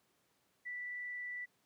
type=tone with frequency modulation; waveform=sine; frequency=1969 Hz; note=B6; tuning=6 cents flat; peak=-40 dBFS; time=0.65-1.46 s; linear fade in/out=20 ms; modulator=21.8 Hz; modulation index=0.35; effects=pink hiss -75 dBFS RMS until 1.65 s + high-pass 150 Hz 12 dB/octave